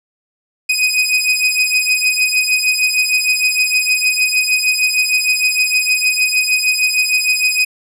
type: beating tone pair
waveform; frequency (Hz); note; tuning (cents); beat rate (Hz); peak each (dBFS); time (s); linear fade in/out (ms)
sawtooth; 2500 / 2506.5; D#7 / D#7; +8 / +12; 6.5; -12; 0.69-7.65; 10
effects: low-pass 12000 Hz 12 dB/octave